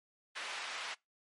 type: band-pass noise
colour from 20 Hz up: white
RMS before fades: -42 dBFS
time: 0.35-0.95 s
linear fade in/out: 20 ms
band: 810 to 2800 Hz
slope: 12 dB/octave
effects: noise-tail reverb RT60 0.2 s tail -24 dB re dry + MP3 48 kbps